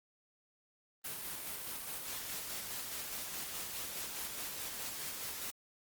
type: noise with tremolo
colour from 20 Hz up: white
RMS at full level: -41 dBFS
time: 1.04-5.51 s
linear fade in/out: 10 ms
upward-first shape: square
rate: 4.8 Hz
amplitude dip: 25%
effects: Opus 32 kbps